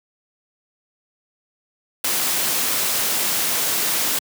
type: noise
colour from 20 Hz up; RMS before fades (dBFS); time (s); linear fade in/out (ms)
white; -21; 2.04-4.19; 5
effects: high-pass 150 Hz 12 dB/octave